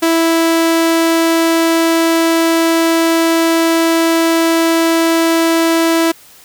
sawtooth tone, 329.5 Hz, E4, 1 cent flat, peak -6 dBFS, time 0.02-6.12 s, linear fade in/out 10 ms, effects white hiss -42 dBFS RMS until 6.44 s

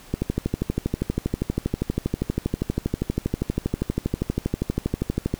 click train, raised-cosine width 3 ms, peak -9 dBFS, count 66, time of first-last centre 0.14-5.34 s, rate 12.5 Hz, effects pink hiss -47 dBFS RMS until 5.39 s

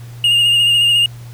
triangle tone with vibrato, 2833 Hz, F7, 24 cents sharp, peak -8 dBFS, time 0.24-1.06 s, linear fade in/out 2 ms, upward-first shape sine, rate 14 Hz, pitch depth 27 cents each way, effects added 119 Hz sine -30 dBFS peak until 1.33 s + pink hiss -44 dBFS RMS until 1.33 s

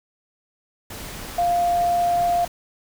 sine tone in noise, 698.5 Hz, F5, in tune, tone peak -17 dBFS, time 1.38-2.45 s, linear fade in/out 5 ms, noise pink, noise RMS -35 dBFS, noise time 0.9-2.48 s, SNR +15 dB, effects none

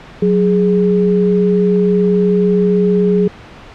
sine tone pair together, 184.09 / 415.3 Hz, F#3 / G#4, -9 / 0 cents, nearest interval octave + major second, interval 1409 cents, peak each -12 dBFS, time 0.22-3.28 s, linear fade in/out 5 ms, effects pink hiss -36 dBFS RMS until 3.74 s + low-pass 3000 Hz 12 dB/octave

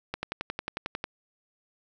click train, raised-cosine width 0.3 ms, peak -15 dBFS, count 11, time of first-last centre 0.14-1.041 s, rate 11.1 Hz, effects none

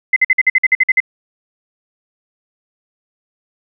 sine tone bursts, 2051 Hz, C7, 35 cents flat, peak -7 dBFS, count 11, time 0.13-1.003 s, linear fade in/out 5 ms, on 33 ms, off 51 ms, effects none

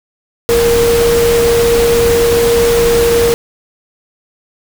sine tone in noise, 468.6 Hz, A#4, 9 cents sharp, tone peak -8 dBFS, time 0.49-3.34 s, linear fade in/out 0 ms, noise pink, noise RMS -17 dBFS, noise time 0.49-3.34 s, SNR +6 dB, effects none

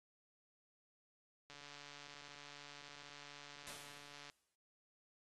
click train, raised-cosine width 0.2 ms, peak -37 dBFS, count 404, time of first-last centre 1.5-4.299 s, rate 144 Hz
white noise with exponential decay, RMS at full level -48 dBFS, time 3.67-4.55 s, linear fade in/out 0 ms, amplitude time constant 190 ms
effects low-pass 12000 Hz 12 dB/octave + AAC 32 kbps

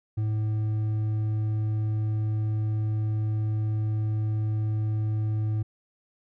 triangle tone with hard clipping, 107.9 Hz, A2, 33 cents flat, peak -25 dBFS, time 0.17-5.63 s, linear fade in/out 10 ms, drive 7 dB, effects none

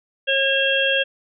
harmonic tone, 543 Hz, C#5, 36 cents flat, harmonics 1 / 3 / 5 / 6, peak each -22 / -22 / -22 / -22 dBFS, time 0.27-1.04 s, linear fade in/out 20 ms, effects none

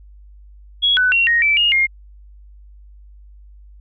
sine tone with pitch steps, 3334 / 1497 / 2741 / 1870 / 2321 / 2854 / 2129 Hz, G#7 / F#6 / F7 / A#6 / D7 / F7 / C7, +6 / +20 / -33 / +5 / -21 / +37 / +30 cents, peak -12 dBFS, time 0.82-1.87 s, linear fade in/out 20 ms, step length 150 ms, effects added 50 Hz sine -40 dBFS peak until 3.8 s

